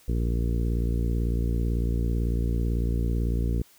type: harmonic tone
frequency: 58 Hz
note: A#1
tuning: 8 cents flat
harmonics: 1 / 2 / 3 / 4 / 5 / 6 / 7 / 8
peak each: -24 / -30 / -34 / -36 / -38 / -40 / -41 / -42 dBFS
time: 0.08-3.62 s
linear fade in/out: 5 ms
effects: white hiss -57 dBFS RMS until 3.78 s